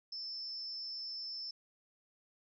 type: tone with amplitude modulation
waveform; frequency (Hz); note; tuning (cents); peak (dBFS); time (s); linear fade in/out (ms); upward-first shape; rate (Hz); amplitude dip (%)
sine; 5274; E8; 0; -37; 0.12-1.51; 5; sine; 260; 65
effects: none